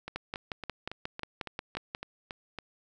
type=two click trains; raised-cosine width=0.3 ms; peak=-18 / -22 dBFS; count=11 / 10; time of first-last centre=0.16-1.949 / 0.08-2.587 s; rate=5.59 / 3.59 Hz; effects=none